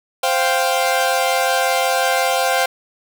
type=chord; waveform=sawtooth; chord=C suspended fourth; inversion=none; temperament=equal; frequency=523.3 / 698.5 / 784 Hz; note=C5 / F5 / G5; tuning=0 / 0 / 0 cents; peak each=-16 dBFS; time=0.23-2.66 s; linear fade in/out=5 ms; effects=none